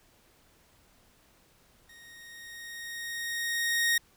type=tone with level ramp; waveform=sawtooth; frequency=1864.7 Hz; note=A#6; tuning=in tune; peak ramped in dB=-48 to -19 dBFS; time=1.89-3.98 s; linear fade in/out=5 ms; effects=pink hiss -63 dBFS RMS until 4.16 s